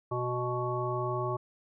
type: harmonic tone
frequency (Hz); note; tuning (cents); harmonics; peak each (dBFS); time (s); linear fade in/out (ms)
123.4; B2; -1; 1 / 3 / 5 / 7 / 9; -34 / -34 / -37 / -39 / -35; 0.11-1.37; 10
effects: none